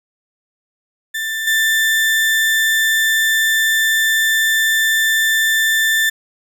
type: tone with level steps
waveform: 35% pulse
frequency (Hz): 1776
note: A6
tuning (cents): +16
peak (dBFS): -18 / -11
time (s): 1.14-6.1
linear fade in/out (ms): 10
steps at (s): 1.47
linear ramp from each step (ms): 5
effects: none

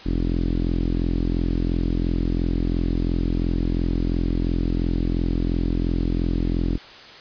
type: tone with low-pass filter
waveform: sawtooth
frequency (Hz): 42.89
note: F1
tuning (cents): -31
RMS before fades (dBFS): -22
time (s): 0.05-6.78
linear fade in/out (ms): 20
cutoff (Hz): 300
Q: 3.1
effects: white hiss -42 dBFS RMS until 7.2 s + resampled to 11025 Hz

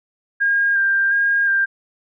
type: tone with vibrato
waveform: sine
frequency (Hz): 1605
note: G6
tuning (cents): +40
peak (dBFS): -14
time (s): 0.4-1.66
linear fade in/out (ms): 20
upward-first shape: square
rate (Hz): 1.4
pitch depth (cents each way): 18
effects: none

